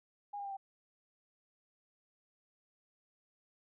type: tone with pitch steps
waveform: sine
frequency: 818 / 805.3 / 792.9 / 780.6 Hz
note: G#5 / G5 / G5 / G5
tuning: -26 / +46 / +20 / -8 cents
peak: -39 dBFS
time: 0.33-0.57 s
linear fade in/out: 10 ms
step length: 60 ms
effects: none